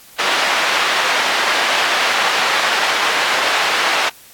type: band-pass noise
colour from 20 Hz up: pink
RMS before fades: -17 dBFS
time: 0.18-4.1 s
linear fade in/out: 20 ms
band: 890 to 3600 Hz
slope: 12 dB/octave
effects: white hiss -43 dBFS RMS until 4.33 s + AAC 64 kbps